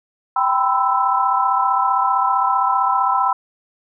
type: chord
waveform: sine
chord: C major seventh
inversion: second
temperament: equal with one note detuned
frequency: 784 / 987.8 / 1023.2 / 1318.5 Hz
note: G5 / B5 / C6 / E6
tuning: 0 / 0 / -39 / 0 cents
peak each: -20 dBFS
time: 0.36-3.33 s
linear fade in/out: 5 ms
effects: none